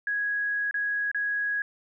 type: tone with dropouts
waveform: sine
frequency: 1661.2 Hz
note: G#6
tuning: in tune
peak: -25 dBFS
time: 0.07-1.62 s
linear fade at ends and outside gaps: 2 ms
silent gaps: 0.711-0.742 / 1.115-1.146 s
effects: none